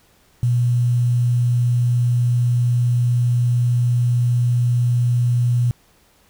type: tone with quantisation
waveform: sine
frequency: 121.3 Hz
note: B2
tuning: 31 cents flat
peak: -14 dBFS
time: 0.43-5.71 s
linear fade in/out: 0 ms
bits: 7
effects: pink hiss -56 dBFS RMS until 6.29 s